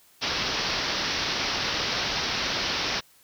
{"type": "low-pass noise", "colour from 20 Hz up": "white", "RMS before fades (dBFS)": -28, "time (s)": [0.21, 3.01], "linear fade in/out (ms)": 20, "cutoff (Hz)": 5700, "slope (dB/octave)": 96, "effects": ["white hiss -58 dBFS RMS until 3.23 s"]}